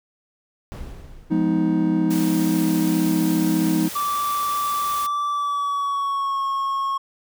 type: noise with exponential decay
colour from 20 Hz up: brown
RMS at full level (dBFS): -30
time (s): 0.72-2.1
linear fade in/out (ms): 0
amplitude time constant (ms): 300
type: chord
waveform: triangle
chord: F half-diminished seventh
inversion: none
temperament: just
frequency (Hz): 174.61 / 209.5 / 251.4 / 314.3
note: F3 / Ab3 / Cb4 / Eb4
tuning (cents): 0 / +15 / +31 / +18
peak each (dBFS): -21 / -23 / -24 / -18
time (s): 1.3-3.89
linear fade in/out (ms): 20
type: noise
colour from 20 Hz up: white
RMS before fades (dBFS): -33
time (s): 2.1-5.07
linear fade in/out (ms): 10
type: tone with pitch glide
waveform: triangle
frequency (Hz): 1164 to 1092.3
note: D6 to C#6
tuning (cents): -16 to -26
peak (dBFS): -19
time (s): 3.95-6.98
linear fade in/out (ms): 10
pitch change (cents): -110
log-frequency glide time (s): 5.3-6.42
effects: none